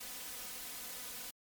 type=noise with comb filter; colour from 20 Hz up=white; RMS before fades=-45 dBFS; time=0-1.31 s; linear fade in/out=10 ms; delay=4 ms; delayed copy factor=+0.75; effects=MP3 96 kbps